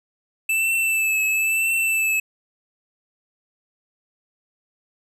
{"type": "tone with vibrato", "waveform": "square", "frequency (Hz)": 2637, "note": "E7", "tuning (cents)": 0, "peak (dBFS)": -19, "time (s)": [0.49, 2.2], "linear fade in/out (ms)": 5, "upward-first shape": "triangle", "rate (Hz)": 1, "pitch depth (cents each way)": 38, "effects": []}